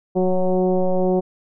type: tone with frequency modulation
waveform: sine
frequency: 185 Hz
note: F#3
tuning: in tune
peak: -15 dBFS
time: 0.15-1.21 s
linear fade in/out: 20 ms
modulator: 184 Hz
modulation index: 2.6
effects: none